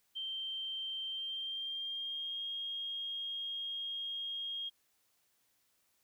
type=tone with pitch glide; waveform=sine; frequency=3136 to 3250 Hz; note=G7 to G#7; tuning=0 to -38 cents; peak=-37 dBFS; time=0.15-4.7 s; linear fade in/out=20 ms; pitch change=+62 cents; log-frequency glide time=1.07-2.46 s; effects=white hiss -75 dBFS RMS until 6.03 s